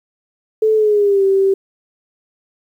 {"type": "tone with pitch glide", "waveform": "sine", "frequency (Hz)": [436, 388.4], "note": ["A4", "G4"], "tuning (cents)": [-16, -16], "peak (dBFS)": -10, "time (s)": [0.62, 1.54], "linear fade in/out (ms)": 5, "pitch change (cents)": -200, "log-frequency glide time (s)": [0.75, 1.24], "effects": ["8-bit"]}